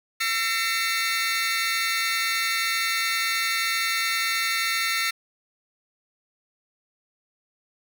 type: tone cluster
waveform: 25% pulse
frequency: 1345 / 1823 / 2059 / 2246 Hz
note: E6 / A#6 / C7 / C#7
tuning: +34 / -39 / -28 / +22 cents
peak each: -25 dBFS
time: 0.2-5.11 s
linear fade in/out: 10 ms
effects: none